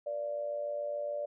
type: tone with amplitude modulation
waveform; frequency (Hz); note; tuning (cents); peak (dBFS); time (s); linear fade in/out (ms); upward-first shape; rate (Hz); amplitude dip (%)
sine; 584; D5; -10; -30; 0.06-1.26; 10; sine; 107; 60
effects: none